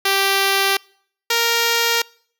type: tone pair in turn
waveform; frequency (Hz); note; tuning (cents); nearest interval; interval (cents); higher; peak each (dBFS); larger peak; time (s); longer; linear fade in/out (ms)
5% pulse; 391.5 / 465.6; G4 / A#4; -2 / -2; minor third; 300; second; -4; neither; 0.05-0.77 / 1.3-2.02; neither; 5
effects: noise-tail reverb RT60 0.6 s tail -26 dB re dry